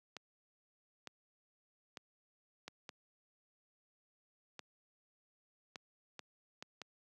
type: clicks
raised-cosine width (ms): 0.2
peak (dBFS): -28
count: 10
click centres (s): 0.167 / 1.073 / 1.972 / 2.68 / 2.892 / 4.593 / 5.758 / 6.193 / 6.625 / 6.817
effects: high-pass 150 Hz 12 dB/octave